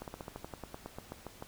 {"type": "slowing click train", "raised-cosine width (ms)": 1, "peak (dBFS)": -27, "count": 15, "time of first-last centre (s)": [0.02, 1.424], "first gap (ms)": 58, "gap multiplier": 1.08, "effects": ["pink hiss -55 dBFS RMS until 1.47 s"]}